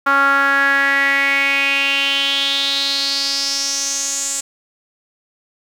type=tone with band-pass filter sweep; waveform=sawtooth; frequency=277.2 Hz; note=C#4; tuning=in tune; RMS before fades=-17 dBFS; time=0.06-4.41 s; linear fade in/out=10 ms; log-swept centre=1300 to 7600 Hz; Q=5.8; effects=7-bit